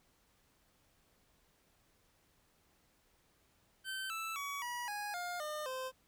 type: tone with pitch steps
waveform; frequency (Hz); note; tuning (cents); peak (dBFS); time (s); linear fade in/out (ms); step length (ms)
25% pulse; 1544 / 1321 / 1130.3 / 967.1 / 827.4 / 707.9 / 605.7 / 518.2; G6 / E6 / C#6 / B5 / G#5 / F5 / D#5 / C5; -27 / +3 / +33 / -37 / -7 / +23 / -47 / -17; -35; 3.84-5.92; 50; 260
effects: pink hiss -72 dBFS RMS until 6.07 s